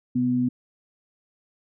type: tone pair together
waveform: sine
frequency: 128.1 / 248.5 Hz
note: C3 / B3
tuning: -36 / +11 cents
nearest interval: major seventh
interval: 1147 cents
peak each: -29 / -20 dBFS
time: 0.15-0.49 s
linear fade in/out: 10 ms
effects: none